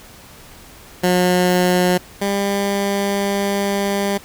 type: tone pair in turn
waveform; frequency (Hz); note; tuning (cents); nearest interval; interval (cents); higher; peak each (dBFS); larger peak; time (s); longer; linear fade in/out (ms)
15% pulse; 180.3 / 199.76; F#3 / G3; -45 / +33; major second; 178; second; -7 / -11; first; 1.03-1.98 / 2.21-4.18; second; 10
effects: pink hiss -42 dBFS RMS until 4.24 s